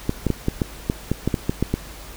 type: clicks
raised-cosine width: 3 ms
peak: -6 dBFS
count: 12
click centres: 0.094 / 0.267 / 0.303 / 0.484 / 0.618 / 0.899 / 1.116 / 1.276 / 1.342 / 1.495 / 1.626 / 1.74 s
effects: added 50 Hz sine -41 dBFS peak until 2.16 s + pink hiss -40 dBFS RMS until 2.16 s